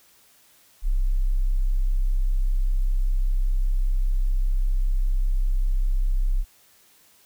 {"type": "tone", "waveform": "sine", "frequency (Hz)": 32.53, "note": "C1", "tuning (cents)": -9, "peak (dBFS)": -18, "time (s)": [0.82, 6.45], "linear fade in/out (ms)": 50, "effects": ["white hiss -57 dBFS RMS until 7.25 s"]}